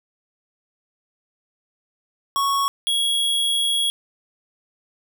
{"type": "tone pair in turn", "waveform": "square", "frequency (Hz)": [1108.7, 3322], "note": ["C#6", "G#7"], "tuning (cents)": [0, 0], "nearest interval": "octave + perfect fifth", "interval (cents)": 1900, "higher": "second", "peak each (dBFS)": -19, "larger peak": "neither", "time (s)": [[2.36, 2.68], [2.87, 3.9]], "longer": "second", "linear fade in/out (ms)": 0, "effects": []}